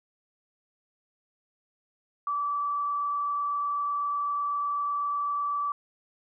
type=tone with frequency modulation; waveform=sine; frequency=1157 Hz; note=D6; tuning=26 cents flat; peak=-26 dBFS; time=2.27-5.72 s; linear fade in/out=2 ms; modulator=28 Hz; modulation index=0.43; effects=none